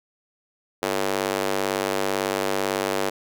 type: tone with high-pass filter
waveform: square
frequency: 49 Hz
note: G1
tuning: in tune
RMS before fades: -25 dBFS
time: 0.82-3.1 s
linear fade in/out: 10 ms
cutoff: 430 Hz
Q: 1.3
effects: none